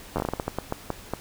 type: slowing click train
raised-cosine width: 1 ms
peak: -12 dBFS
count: 14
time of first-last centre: 0.16-1.136 s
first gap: 10 ms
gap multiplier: 1.3
effects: pink hiss -45 dBFS RMS until 1.2 s